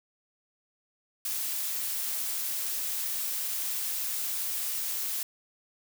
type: noise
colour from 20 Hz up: blue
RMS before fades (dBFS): -32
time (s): 1.25-5.23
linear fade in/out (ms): 2
effects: none